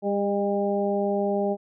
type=harmonic tone with a mistuned harmonic; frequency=200.7 Hz; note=G3; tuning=41 cents sharp; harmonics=1 / 2 / 3 / 4; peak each=-27 / -26 / -27 / -31 dBFS; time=0.02-1.57 s; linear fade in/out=50 ms; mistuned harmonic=3; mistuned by=+17 cents; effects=none